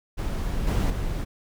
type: noise with level steps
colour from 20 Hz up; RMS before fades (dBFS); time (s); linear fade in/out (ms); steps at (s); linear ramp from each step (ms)
brown; -27 / -22 / -28; 0.17-1.25; 20; 0.67 / 0.9; 2
effects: none